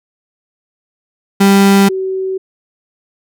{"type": "tone pair in turn", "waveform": ["35% pulse", "sine"], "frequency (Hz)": [197.4, 379.4], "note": ["G3", "F#4"], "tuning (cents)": [12, 43], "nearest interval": "major seventh", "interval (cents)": 1131, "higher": "second", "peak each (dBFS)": [-4, -15], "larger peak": "first", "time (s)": [[1.4, 1.89], [1.89, 2.38]], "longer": "neither", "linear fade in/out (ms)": 10, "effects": []}